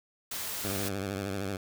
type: noise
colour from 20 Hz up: white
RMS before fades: -36 dBFS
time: 0.31-0.89 s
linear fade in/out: 5 ms
type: tone with vibrato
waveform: 10% pulse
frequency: 98 Hz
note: G2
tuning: in tune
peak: -24 dBFS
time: 0.64-1.57 s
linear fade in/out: 5 ms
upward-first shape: sine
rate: 13 Hz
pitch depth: 83 cents each way
effects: none

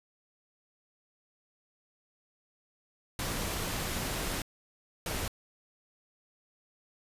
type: noise bursts at uneven times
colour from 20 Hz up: pink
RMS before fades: -34 dBFS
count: 2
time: 3.19-4.42 / 5.06-5.28 s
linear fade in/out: 2 ms
effects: resampled to 32000 Hz

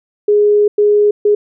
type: tone bursts at uneven times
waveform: sine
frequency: 415.3 Hz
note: G#4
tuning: in tune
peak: -7 dBFS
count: 3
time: 0.28-0.68 / 0.78-1.11 / 1.25-1.35 s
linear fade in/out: 5 ms
effects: none

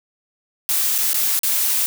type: noise with dropouts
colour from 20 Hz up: blue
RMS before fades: -19 dBFS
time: 0.69-1.86 s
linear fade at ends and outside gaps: 0 ms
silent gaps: 0.98-0.985 / 1.132-1.143 / 1.391-1.433 s
effects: none

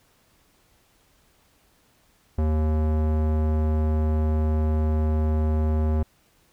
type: tone with low-pass filter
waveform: square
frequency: 77.6 Hz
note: D#2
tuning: 4 cents flat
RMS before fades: -22 dBFS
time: 2.38-6.03 s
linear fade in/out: 5 ms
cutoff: 800 Hz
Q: 0.69
effects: pink hiss -62 dBFS RMS until 6.52 s

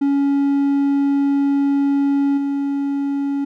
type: tone with level steps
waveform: triangle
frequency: 280 Hz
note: C#4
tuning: 18 cents sharp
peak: -12 / -16 dBFS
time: 0.01-3.45 s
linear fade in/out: 10 ms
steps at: 2.37 s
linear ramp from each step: 10 ms
effects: none

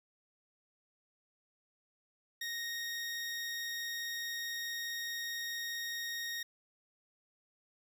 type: tone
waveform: 20% pulse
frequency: 1864.7 Hz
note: A#6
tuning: in tune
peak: -32 dBFS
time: 2.41-6.43 s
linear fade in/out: 5 ms
effects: none

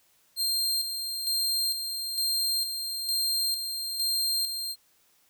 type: tone with tremolo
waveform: sawtooth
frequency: 4186 Hz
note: C8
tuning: in tune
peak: -22 dBFS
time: 0.36-4.76 s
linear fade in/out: 50 ms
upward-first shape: square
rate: 1.1 Hz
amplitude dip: 50%
effects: white hiss -65 dBFS RMS until 5.29 s

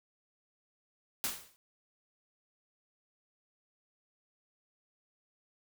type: noise with exponential decay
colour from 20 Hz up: white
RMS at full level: -31 dBFS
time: 1.24-1.56 s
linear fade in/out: 0 ms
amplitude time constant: 69 ms
effects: none

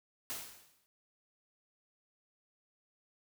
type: noise with exponential decay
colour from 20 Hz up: white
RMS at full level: -38 dBFS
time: 0.3-0.86 s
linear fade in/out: 0 ms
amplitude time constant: 120 ms
effects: none

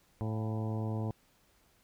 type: harmonic tone with a mistuned harmonic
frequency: 109.5 Hz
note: A2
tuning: 8 cents flat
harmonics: 1 / 2 / 3 / 4 / 5 / 6 / 7 / 8 / 9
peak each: -33 / -39 / -43 / -45 / -47 / -49 / -50 / -51 / -52 dBFS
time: 0.21-1.11 s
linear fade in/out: 0 ms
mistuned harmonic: 6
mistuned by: +64 cents
effects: pink hiss -68 dBFS RMS until 1.83 s

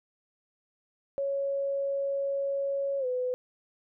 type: tone with pitch glide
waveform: sine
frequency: 554.4 to 502.5 Hz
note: C#5 to B4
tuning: 0 to +30 cents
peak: -27 dBFS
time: 1.18-3.34 s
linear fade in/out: 0 ms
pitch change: -170 cents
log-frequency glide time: 2.99-3.06 s
effects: none

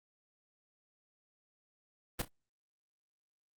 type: noise with echo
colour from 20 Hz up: pink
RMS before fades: -33 dBFS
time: 2.19-2.22 s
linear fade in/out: 5 ms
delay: 31 ms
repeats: 2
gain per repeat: -13 dB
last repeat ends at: 2.282 s
effects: Opus 24 kbps

